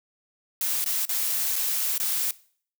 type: noise with dropouts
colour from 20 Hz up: blue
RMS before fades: -26 dBFS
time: 0.61-2.31 s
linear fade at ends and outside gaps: 2 ms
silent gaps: 0.843-0.86 / 1.053-1.091 / 1.558-1.561 / 1.98-1.999 s
effects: noise-tail reverb RT60 0.5 s tail -20 dB re dry